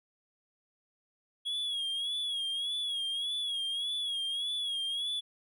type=tone with vibrato; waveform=triangle; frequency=3322 Hz; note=G#7; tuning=in tune; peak=-30 dBFS; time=1.45-5.21 s; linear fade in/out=20 ms; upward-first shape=sine; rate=1.7 Hz; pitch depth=72 cents each way; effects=none